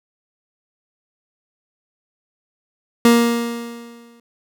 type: tone with exponential decay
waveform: 30% pulse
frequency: 234.8 Hz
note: A#3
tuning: 13 cents sharp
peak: -5 dBFS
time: 3.05-4.2 s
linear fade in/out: 2 ms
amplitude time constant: 250 ms
effects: none